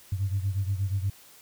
sine beating tone pair, 95.6 / 104 Hz, G2 / G#2, -43 / +3 cents, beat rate 8.4 Hz, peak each -26 / -30 dBFS, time 0.12-1.1 s, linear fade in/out 5 ms, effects tanh soft clip ceiling -18 dBFS + white hiss -53 dBFS RMS until 1.41 s

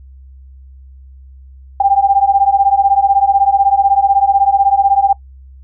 sine beating tone pair, 784 / 800 Hz, G5 / G5, 0 / +35 cents, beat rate 16 Hz, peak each -11 dBFS, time 1.8-5.13 s, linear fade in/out 5 ms, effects noise-tail reverb RT60 0.1 s tail -21 dB re dry + added 66 Hz sine -35 dBFS peak until 5.63 s

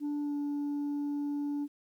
sine tone with pitch glide, 292.3 to 289.1 Hz, D4 to D4, -8 to -27 cents, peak -28 dBFS, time 0-1.68 s, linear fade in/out 50 ms, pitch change -19 cents, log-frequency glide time 0.21-0.35 s, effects tanh soft clip ceiling -30 dBFS + 11-bit

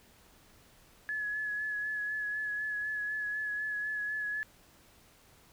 sine tone with vibrato, 1700 Hz, G#6, 40 cents sharp, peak -32 dBFS, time 1.09-4.43 s, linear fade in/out 0 ms, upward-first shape sine, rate 4 Hz, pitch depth 24 cents each way, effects pink hiss -61 dBFS RMS until 5.52 s

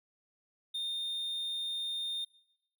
triangle tone, 3643 Hz, A#7, 41 cents flat, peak -32 dBFS, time 0.74-2.25 s, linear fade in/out 10 ms, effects noise-tail reverb RT60 0.9 s tail -21 dB re dry

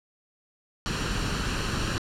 pink noise with comb filter, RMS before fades -28 dBFS, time 0.86-1.98 s, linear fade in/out 0 ms, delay 0.7 ms, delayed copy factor +0.55, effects low-pass 6000 Hz 12 dB/octave

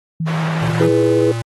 sine tone with vibrato, 161.1 Hz, E3, 39 cents flat, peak -17 dBFS, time 0.2-0.89 s, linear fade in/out 5 ms, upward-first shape square, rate 11 Hz, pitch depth 20 cents each way
white band-pass noise, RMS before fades -27 dBFS, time 0.26-0.87 s, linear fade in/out 20 ms, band 330 to 1500 Hz, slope 12 dB/octave
square tone with pitch glide, 116.54 to 115.47 Hz, A#2 to A#2, 0 to -16 cents, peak -21 dBFS, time 0.62-1.42 s, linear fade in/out 5 ms, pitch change -16 cents, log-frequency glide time 0.95-1.15 s
sine chord, E major, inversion none, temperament equal, 329.6 / 415.3 / 493.9 Hz, E4 / G#4 / B4, 0 / 0 / 0 cents, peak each -16 dBFS, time 0.8-1.32 s, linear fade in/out 5 ms
effects AAC 32 kbps

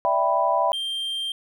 sine chord, E minor seventh, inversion third, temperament equal, 587.3 / 659.3 / 784 / 987.8 Hz, D5 / E5 / G5 / B5, 0 / 0 / 0 / 0 cents, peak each -26 / -23 / -25 / -22 dBFS, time 0.05-0.72 s, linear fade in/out 0 ms
triangle tone, 3170 Hz, G7, 19 cents sharp, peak -24 dBFS, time 0.73-1.32 s, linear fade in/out 2 ms
effects none

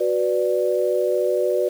sine chord, B minor, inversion second, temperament equal, 370 / 493.9 / 587.3 Hz, F#4 / B4 / D5, 0 / 0 / 0 cents, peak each -22 dBFS, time 0-1.69 s, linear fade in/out 10 ms, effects 7-bit

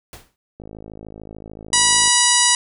pink noise with exponential decay, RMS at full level -34 dBFS, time 0.13-0.36 s, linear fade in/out 1 ms, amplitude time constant 48 ms
click train, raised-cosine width 2 ms, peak -23 dBFS, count 80, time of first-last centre 0.6-2.077 s, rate 53.5 Hz
harmonic tone, 972 Hz, B5, 28 cents flat, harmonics 1 / 2 / 3 / 4 / 5 / 6 / 7 / 8 / 9 / 10, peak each -22 / -22 / -22 / -22 / -22 / -22 / -22 / -22 / -22 / -22 dBFS, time 1.73-2.55 s, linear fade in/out 2 ms
effects none

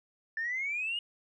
sine exponential sweep, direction up, 1760 to 2908 Hz, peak -30 dBFS, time 0.37-0.99 s, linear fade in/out 2 ms, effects tanh soft clip ceiling -26 dBFS

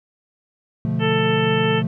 triangle chord, B half-diminished seventh, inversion none, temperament equal with one note detuned, 123.47 / 145.73 / 174.61 / 220 Hz, B2 / D3 / F3 / A3, 0 / -13 / 0 / 0 cents, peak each -23 dBFS, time 0.85-1.87 s, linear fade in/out 0 ms
harmonic tone, 442.4 Hz, A4, 9 cents sharp, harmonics 1 / 2 / 3 / 4 / 5 / 6 / 7, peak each -20 / -27 / -29 / -28 / -34 / -28 / -28 dBFS, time 0.99-1.83 s, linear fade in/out 50 ms
effects none

